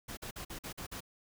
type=noise bursts; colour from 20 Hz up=pink; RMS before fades=-43 dBFS; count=7; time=0.08-1.006 s; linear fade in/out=10 ms; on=92 ms; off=47 ms; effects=none